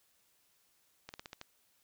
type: slowing click train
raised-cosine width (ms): 0.2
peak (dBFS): -27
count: 6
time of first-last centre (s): 1.09-1.414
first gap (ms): 49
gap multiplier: 1.14
effects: white hiss -72 dBFS RMS until 1.83 s